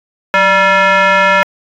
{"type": "tone with frequency modulation", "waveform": "sine", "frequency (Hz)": 185, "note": "F#3", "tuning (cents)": 0, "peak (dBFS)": -5, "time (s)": [0.34, 1.43], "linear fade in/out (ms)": 0, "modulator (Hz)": 775, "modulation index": 2.7, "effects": ["tanh soft clip ceiling -4 dBFS"]}